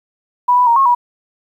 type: tone with pitch steps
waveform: sine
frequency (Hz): 983 / 989 / 935 / 1085 / 969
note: B5 / B5 / A#5 / C#6 / B5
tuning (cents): -8 / +2 / +5 / -37 / -33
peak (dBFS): -8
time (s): 0.48-0.95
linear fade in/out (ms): 10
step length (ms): 94
effects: 8-bit